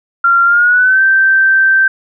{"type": "tone with pitch glide", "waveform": "sine", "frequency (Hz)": [1381, 1559.1], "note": ["F6", "G6"], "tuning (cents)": [-20, -10], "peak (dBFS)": -6, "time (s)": [0.24, 1.88], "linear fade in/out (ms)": 5, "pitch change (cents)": 210, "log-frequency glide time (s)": [0.45, 1.02], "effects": []}